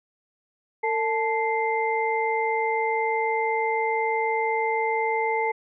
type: tone cluster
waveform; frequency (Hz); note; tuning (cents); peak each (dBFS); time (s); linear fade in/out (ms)
sine; 453 / 874 / 2087; A#4 / A5 / C7; -50 / -12 / -5; -26 / -25 / -28; 0.83-5.52; 10
effects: none